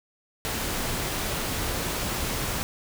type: noise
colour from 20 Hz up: pink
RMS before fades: -29 dBFS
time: 0.45-2.63 s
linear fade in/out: 0 ms
effects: none